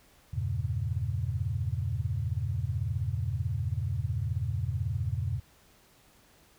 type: chord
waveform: sine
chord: E diminished seventh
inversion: none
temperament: equal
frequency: 82.41 / 98 / 116.54 / 138.59 Hz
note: E2 / G2 / Bb2 / Db3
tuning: 0 / 0 / 0 / 0 cents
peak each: -34 / -33 / -33 / -36 dBFS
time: 0.33-5.4 s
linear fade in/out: 10 ms
effects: pink hiss -61 dBFS RMS until 6.58 s